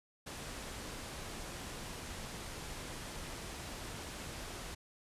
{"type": "low-pass noise", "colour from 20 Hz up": "pink", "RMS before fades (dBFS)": -45, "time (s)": [0.26, 4.75], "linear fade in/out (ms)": 10, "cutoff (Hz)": 11000, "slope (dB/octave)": 24, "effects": ["resampled to 32000 Hz"]}